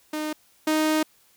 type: tone pair in turn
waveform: sawtooth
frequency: 306.5 / 310.8 Hz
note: D#4 / D#4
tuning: -26 / -2 cents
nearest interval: unison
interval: 24 cents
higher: second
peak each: -23 / -16 dBFS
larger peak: second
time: 0.13-0.33 / 0.67-1.03 s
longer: second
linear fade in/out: 5 ms
effects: white hiss -60 dBFS RMS until 1.36 s